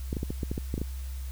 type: clicks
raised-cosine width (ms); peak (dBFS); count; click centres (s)
3; -18; 10; 0.129 / 0.168 / 0.231 / 0.305 / 0.432 / 0.515 / 0.579 / 0.741 / 0.779 / 0.816
effects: added 65 Hz sine -33 dBFS peak until 1.31 s + white hiss -51 dBFS RMS until 1.31 s